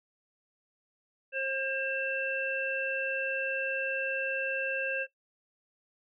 harmonic tone, 535 Hz, C5, 38 cents sharp, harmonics 1 / 3 / 5, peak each -34 / -34 / -34 dBFS, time 1.32-5.07 s, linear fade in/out 50 ms, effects noise-tail reverb RT60 0.1 s tail -17 dB re dry

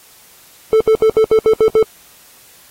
triangle tone bursts, 440 Hz, A4, in tune, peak -5 dBFS, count 8, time 0.73-1.827 s, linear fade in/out 0 ms, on 75 ms, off 71 ms, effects white hiss -45 dBFS RMS until 2.7 s + AAC 48 kbps

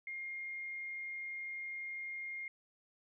sine tone, 2126 Hz, C7, 27 cents sharp, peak -40 dBFS, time 0.07-2.48 s, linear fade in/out 2 ms, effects none

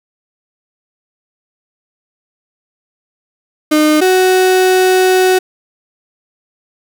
35% pulse tone pair in turn, 305.3 / 371.7 Hz, D#4 / F#4, -33 / +8 cents, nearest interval minor third, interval 341 cents, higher second, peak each -6 dBFS, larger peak neither, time 3.71-4.01 / 4.01-5.39 s, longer second, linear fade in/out 10 ms, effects none

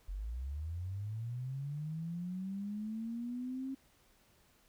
sine linear sweep, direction up, 43.99 to 270 Hz, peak -37 dBFS, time 0.08-3.75 s, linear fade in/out 10 ms, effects pink hiss -68 dBFS RMS until 4.68 s

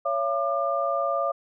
sine tone cluster, 557 / 676 / 1199 Hz, C#5 / E5 / D6, +8 / +43 / +36 cents, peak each -27 dBFS, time 0.05-1.32 s, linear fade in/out 10 ms, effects none

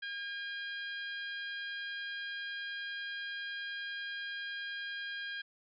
harmonic tone, 809 Hz, G#5, 46 cents flat, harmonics 2 / 3 / 4 / 5 / 6, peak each -39 / -51 / -45 / -53 / -55 dBFS, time 0.02-5.42 s, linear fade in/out 10 ms, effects none

